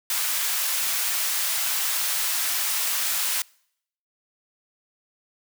white high-pass noise, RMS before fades -25 dBFS, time 0.1-3.42 s, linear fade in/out 2 ms, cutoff 960 Hz, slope 12 dB/octave, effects noise-tail reverb RT60 0.7 s tail -26 dB re dry

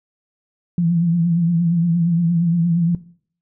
sine tone with vibrato, 170 Hz, F3, 46 cents flat, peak -14 dBFS, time 0.78-2.95 s, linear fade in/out 2 ms, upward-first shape triangle, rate 8.6 Hz, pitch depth 76 cents each way, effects noise-tail reverb RT60 0.5 s tail -17 dB re dry

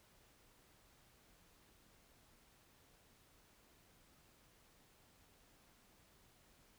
silence, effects pink hiss -69 dBFS RMS until 6.78 s

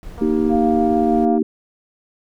brown noise, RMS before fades -33 dBFS, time 0.03-1.25 s, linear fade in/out 0 ms
click train, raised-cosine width 1 ms, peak -24 dBFS, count 283, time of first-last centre 0.18-1.38 s, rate 235 Hz
harmonic tone, 77.78 Hz, D#2, in tune, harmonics 3 / 4 / 5, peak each -18 / -19 / -20 dBFS, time 0.21-1.43 s, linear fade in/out 5 ms
sine tone, 698.5 Hz, F5, in tune, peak -19 dBFS, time 0.49-1.4 s, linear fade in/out 50 ms
effects none

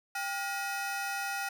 30% pulse ring-modulated tone, 1108.7 Hz, C#6, in tune, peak -27 dBFS, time 0.15-1.49 s, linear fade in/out 5 ms, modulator 316 Hz, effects none

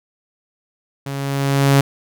sawtooth tone with level ramp, 138.59 Hz, C#3, in tune, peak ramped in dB -21 to -5 dBFS, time 1.06-1.81 s, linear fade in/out 5 ms, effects none

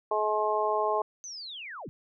harmonic tone, 213 Hz, G#3, 44 cents sharp, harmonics 2 / 3 / 4 / 5, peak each -30 / -30 / -30 / -30 dBFS, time 0.11-1.02 s, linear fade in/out 5 ms
sine linear sweep, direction down, 6272 to 78.6 Hz, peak -38 dBFS, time 1.24-1.89 s, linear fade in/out 0 ms
effects none

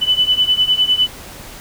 sine beating tone pair, 2991 / 3000.9 Hz, F#7 / F#7, +18 / +24 cents, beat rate 9.9 Hz, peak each -14 / -16 dBFS, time 0.01-1.08 s, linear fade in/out 20 ms, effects pink hiss -35 dBFS RMS until 1.6 s

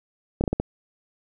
slowing click train, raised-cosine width 2 ms, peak -9 dBFS, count 5, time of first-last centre 0.41-0.6 s, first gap 29 ms, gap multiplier 1.34, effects none

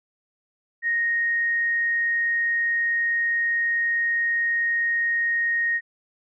sine tone, 1864.7 Hz, A#6, in tune, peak -20 dBFS, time 0.82-5.81 s, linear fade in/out 50 ms, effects none

